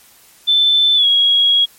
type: tone with pitch glide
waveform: sine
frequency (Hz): 3528 to 3311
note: A7 to G#7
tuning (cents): +4 to -6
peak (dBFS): -9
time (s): 0.47-1.66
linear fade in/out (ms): 20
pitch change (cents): -110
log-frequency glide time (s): 0.95-1.06
effects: white hiss -47 dBFS RMS until 1.78 s + MP3 64 kbps